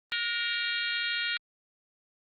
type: harmonic tone with a mistuned harmonic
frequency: 466.2 Hz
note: A#4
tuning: in tune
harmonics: 3 / 4 / 5 / 6 / 7 / 8 / 9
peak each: -34 / -35 / -36 / -37 / -37 / -38 / -39 dBFS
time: 0.12-1.37 s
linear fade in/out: 0 ms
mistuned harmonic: 3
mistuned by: +44 cents
effects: Opus 24 kbps